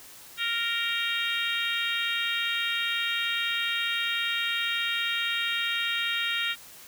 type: harmonic tone with a mistuned harmonic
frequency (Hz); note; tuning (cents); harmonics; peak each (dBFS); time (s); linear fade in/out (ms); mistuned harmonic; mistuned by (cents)
465; A#4; -4; 3 / 4 / 5 / 6 / 7 / 8; -33 / -33 / -33 / -33 / -33 / -33; 0.37-6.56; 50; 7; -22
effects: white hiss -48 dBFS RMS until 6.87 s